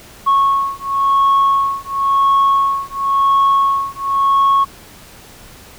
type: beating tone pair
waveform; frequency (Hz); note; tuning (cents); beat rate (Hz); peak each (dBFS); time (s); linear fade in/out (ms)
sine; 1100 / 1100.95; C#6 / C#6; -14 / -12; 0.95; -13; 0.26-4.65; 20
effects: tanh soft clip ceiling -7 dBFS + pink hiss -40 dBFS RMS until 5.78 s